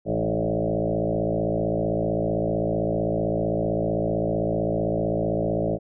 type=tone with frequency modulation; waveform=sine; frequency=370 Hz; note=F#4; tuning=in tune; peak=-21 dBFS; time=0.05-5.79 s; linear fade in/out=50 ms; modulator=55.6 Hz; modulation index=5; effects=none

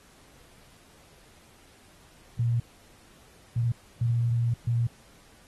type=tone bursts at uneven times; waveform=sine; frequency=117.9 Hz; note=A#2; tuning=20 cents sharp; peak=-22 dBFS; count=4; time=2.39-2.6 / 3.56-3.72 / 4.01-4.54 / 4.67-4.87 s; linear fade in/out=5 ms; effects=pink hiss -57 dBFS RMS until 5.47 s + AAC 32 kbps

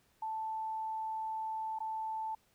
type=tone with dropouts; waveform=sine; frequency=880 Hz; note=A5; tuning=in tune; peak=-35 dBFS; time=0.22-2.35 s; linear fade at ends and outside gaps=5 ms; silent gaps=1.788-1.803 s; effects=pink hiss -71 dBFS RMS until 2.54 s

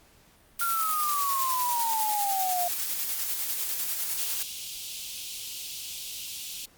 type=noise with tremolo; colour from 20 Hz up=blue; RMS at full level=-29 dBFS; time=0.59-4.43 s; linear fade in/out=5 ms; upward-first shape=square; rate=10 Hz; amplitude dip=30%
type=exponential sweep; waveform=sine; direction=down; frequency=1396.9 to 696 Hz; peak=-26 dBFS; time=0.61-2.68 s; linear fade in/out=5 ms
type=high-pass noise; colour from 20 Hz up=pink; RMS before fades=-38 dBFS; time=4.17-6.66 s; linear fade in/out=10 ms; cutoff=2700 Hz; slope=48 dB/octave
effects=pink hiss -59 dBFS RMS until 6.77 s + Opus 48 kbps

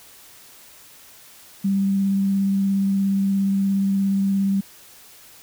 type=tone with vibrato; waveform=sine; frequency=196 Hz; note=G3; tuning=in tune; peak=-17 dBFS; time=1.64-4.61 s; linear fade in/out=10 ms; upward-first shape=sine; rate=17 Hz; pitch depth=11 cents each way; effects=white hiss -47 dBFS RMS until 5.42 s

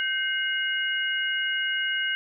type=tone cluster; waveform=sine; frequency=1551 / 2120 / 2887 Hz; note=G6 / C7 / F#7; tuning=-19 / +22 / -43 cents; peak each=-27 / -32 / -28 dBFS; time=0-2.15 s; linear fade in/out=0 ms; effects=none

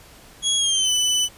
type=tone with pitch glide; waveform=25% pulse; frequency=3322 to 2994 Hz; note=G#7 to F#7; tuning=0 to +20 cents; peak=-14 dBFS; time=0.42-1.29 s; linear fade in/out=50 ms; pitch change=-180 cents; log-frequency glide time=0.58-0.92 s; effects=pink hiss -47 dBFS RMS until 1.37 s + resampled to 32000 Hz

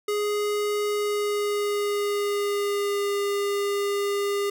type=tone with pitch glide; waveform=square; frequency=415.3 to 403.9 Hz; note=G#4 to G#4; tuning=0 to -48 cents; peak=-24 dBFS; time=0.08-4.5 s; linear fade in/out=5 ms; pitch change=-48 cents; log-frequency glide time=0.91-3.16 s; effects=none

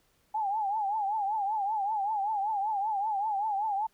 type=tone with vibrato; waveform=sine; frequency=830.6 Hz; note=G#5; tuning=in tune; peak=-27 dBFS; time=0.34-3.87 s; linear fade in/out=10 ms; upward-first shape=triangle; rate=5.2 Hz; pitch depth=140 cents each way; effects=pink hiss -69 dBFS RMS until 3.93 s

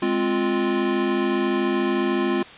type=chord; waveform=square; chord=F minor; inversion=first; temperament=equal; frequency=207.7 / 261.6 / 349.2 Hz; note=Ab3 / C4 / F4; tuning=0 / 0 / 0 cents; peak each=-27 / -26 / -23 dBFS; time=0.02-2.43 s; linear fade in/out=5 ms; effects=white hiss -42 dBFS RMS until 2.57 s + resampled to 8000 Hz

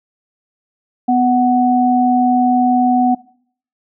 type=tone pair together; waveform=sine; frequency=249.6 / 742.6 Hz; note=B3 / F#5; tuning=+19 / +6 cents; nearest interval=octave + perfect fifth; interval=1887 cents; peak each=-13 dBFS; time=1.08-3.15 s; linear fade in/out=10 ms; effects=noise-tail reverb RT60 0.6 s tail -22 dB re dry

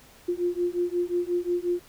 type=beating tone pair; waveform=sine; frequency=349.2 / 354.8 Hz; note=F4 / F4; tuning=0 / +27 cents; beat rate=5.6 Hz; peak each=-27 dBFS; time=0.28-1.8 s; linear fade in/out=10 ms; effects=pink hiss -53 dBFS RMS until 1.88 s

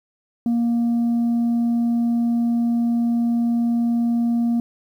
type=tone; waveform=sine; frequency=235.1 Hz; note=A#3; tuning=15 cents sharp; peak=-14 dBFS; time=0.46-4.6 s; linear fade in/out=2 ms; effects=tanh soft clip ceiling -16 dBFS + 9-bit

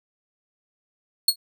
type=tone with exponential decay; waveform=sawtooth; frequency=4334 Hz; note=C#8; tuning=40 cents flat; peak=-8 dBFS; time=1.28-1.36 s; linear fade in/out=5 ms; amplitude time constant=16 ms; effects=none

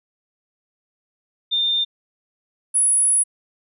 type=tone pair in turn; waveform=sine; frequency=3610 / 10237 Hz; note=A7 / D#9; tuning=+44 / +48 cents; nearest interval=octave + tritone; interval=1804 cents; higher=second; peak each=-17 / -14 dBFS; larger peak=second; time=1.51-1.85 / 2.74-3.24 s; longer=second; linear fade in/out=20 ms; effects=none

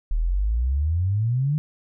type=exponential sweep; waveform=sine; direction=up; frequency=37 to 155.56 Hz; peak=-19 dBFS; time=0.11-1.58 s; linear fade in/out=0 ms; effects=none

